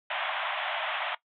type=band-pass noise; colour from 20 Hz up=pink; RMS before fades=-32 dBFS; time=0.1-1.15 s; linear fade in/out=5 ms; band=610 to 3500 Hz; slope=96 dB/octave; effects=noise-tail reverb RT60 0.1 s tail -18 dB re dry